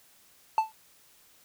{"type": "tone with exponential decay", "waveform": "triangle", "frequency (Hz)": 880, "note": "A5", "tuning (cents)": 0, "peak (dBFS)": -15, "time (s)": [0.58, 0.72], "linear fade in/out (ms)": 1, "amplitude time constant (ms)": 30, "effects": ["white hiss -60 dBFS RMS until 1.44 s"]}